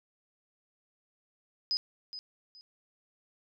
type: tone with echo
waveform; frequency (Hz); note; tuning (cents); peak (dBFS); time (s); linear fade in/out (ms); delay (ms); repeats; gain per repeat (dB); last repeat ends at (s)
sine; 5010; D#8; +11; -27; 1.71-1.77; 0; 420; 2; -12; 2.61
effects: none